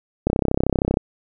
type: click train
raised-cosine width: 2 ms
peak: -4 dBFS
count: 24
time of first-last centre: 0.27-0.971 s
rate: 32.8 Hz
effects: none